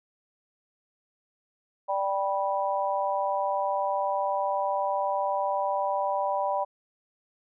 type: chord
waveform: sine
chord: G major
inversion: second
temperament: just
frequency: 588 / 784 / 980 Hz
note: D5 / G5 / B5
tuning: +2 / 0 / -14 cents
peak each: -29 dBFS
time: 1.88-6.65 s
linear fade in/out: 20 ms
effects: none